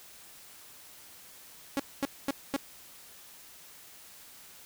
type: tone bursts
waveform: sawtooth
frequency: 277.2 Hz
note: C#4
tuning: in tune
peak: -23 dBFS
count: 4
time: 1.77-2.564 s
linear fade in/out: 0 ms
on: 26 ms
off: 230 ms
effects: white hiss -52 dBFS RMS until 4.65 s